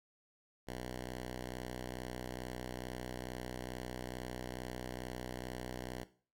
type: tone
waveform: 5% pulse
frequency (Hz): 62.3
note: B1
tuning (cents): +16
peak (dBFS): -30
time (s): 0.67-6.04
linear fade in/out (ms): 10
effects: noise-tail reverb RT60 0.4 s tail -17 dB re dry + AAC 64 kbps